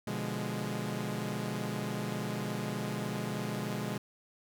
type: chord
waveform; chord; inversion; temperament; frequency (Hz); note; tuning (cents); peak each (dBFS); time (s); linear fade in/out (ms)
sawtooth; B diminished seventh; none; equal; 123.47 / 146.83 / 174.61 / 207.7; B2 / D3 / F3 / Ab3; 0 / 0 / 0 / 0; -35 / -37 / -37 / -33; 0.07-3.98; 5
effects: none